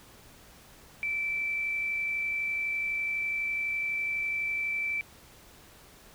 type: tone with amplitude modulation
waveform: sine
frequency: 2328 Hz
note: D7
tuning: 16 cents flat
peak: -27 dBFS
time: 1.03-5.01 s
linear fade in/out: 0 ms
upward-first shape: sine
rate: 52 Hz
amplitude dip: 25%
effects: pink hiss -54 dBFS RMS until 6.14 s